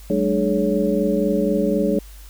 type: tone cluster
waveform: sine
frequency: 189.9 / 213.9 / 300.8 / 422.2 / 559 Hz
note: F#3 / A3 / D4 / G#4 / C#5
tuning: +45 / -49 / +42 / +29 / +14 cents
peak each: -23 dBFS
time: 0.1-1.99 s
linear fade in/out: 2 ms
effects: added 50 Hz sine -38 dBFS peak until 2.29 s + white hiss -48 dBFS RMS until 2.29 s